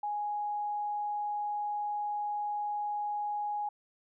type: tone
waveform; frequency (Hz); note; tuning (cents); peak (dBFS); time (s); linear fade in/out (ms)
sine; 830.6; G#5; 0; -31; 0.03-3.69; 5
effects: none